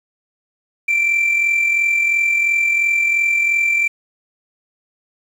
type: tone with amplitude modulation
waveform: sine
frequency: 2349 Hz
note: D7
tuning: in tune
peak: -9 dBFS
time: 0.88-3.88 s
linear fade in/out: 10 ms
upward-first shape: sine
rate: 42.9 Hz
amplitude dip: 55%
effects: tanh soft clip ceiling -11 dBFS + 7-bit